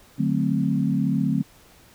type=chord; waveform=sine; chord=D dominant seventh; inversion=none; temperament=equal with one note detuned; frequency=149.31 / 185 / 220 / 261.6 Hz; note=D3 / F#3 / A3 / C4; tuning=+29 / 0 / 0 / 0 cents; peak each=-25 dBFS; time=0.18-1.43 s; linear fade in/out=20 ms; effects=pink hiss -53 dBFS RMS until 1.94 s